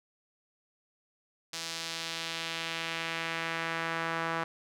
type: tone with band-pass filter sweep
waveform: sawtooth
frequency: 164.81 Hz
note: E3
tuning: in tune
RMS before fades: -35 dBFS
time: 1.53-4.44 s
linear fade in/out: 5 ms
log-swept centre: 5200 to 1300 Hz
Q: 1.3
effects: none